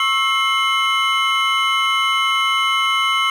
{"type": "tone cluster", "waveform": "triangle", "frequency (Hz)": [1094, 1313, 2125, 3003], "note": ["C#6", "E6", "C7", "F#7"], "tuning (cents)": [-23, -7, 26, 25], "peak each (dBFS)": -19, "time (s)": [0, 3.3], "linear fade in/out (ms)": 2, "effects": []}